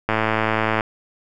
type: click train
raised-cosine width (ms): 0.5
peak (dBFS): -4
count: 80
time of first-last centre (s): 0.09-0.808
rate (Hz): 110
effects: none